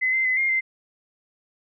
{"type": "tone with pitch steps", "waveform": "sine", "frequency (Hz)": [2033, 2077, 2027, 2124, 2079], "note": ["B6", "C7", "B6", "C7", "C7"], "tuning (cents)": [50, -13, 45, 25, -12], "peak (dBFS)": -19, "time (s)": [0.01, 0.61], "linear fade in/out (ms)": 20, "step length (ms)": 120, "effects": []}